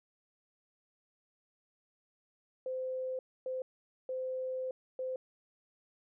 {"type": "tone bursts at uneven times", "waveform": "sine", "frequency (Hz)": 516, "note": "C5", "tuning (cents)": -24, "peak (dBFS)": -34, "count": 4, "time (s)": [[2.66, 3.19], [3.46, 3.62], [4.09, 4.71], [4.99, 5.16]], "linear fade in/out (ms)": 2, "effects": []}